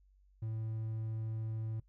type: tone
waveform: triangle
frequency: 110.8 Hz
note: A2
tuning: 13 cents sharp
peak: -34 dBFS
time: 0.42-1.8 s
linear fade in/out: 5 ms
effects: noise-tail reverb RT60 0.1 s tail -20 dB re dry + added 48 Hz sine -63 dBFS peak until 1.88 s